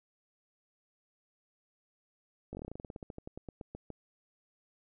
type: slowing click train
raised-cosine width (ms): 2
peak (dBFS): -29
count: 22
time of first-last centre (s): 2.53-3.903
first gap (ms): 19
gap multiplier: 1.11
effects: none